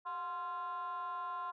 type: tone with frequency modulation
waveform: sine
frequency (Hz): 1046.5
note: C6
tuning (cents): 0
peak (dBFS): -36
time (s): 0.05-1.52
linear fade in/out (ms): 20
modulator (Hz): 326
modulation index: 0.69
effects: tanh soft clip ceiling -35 dBFS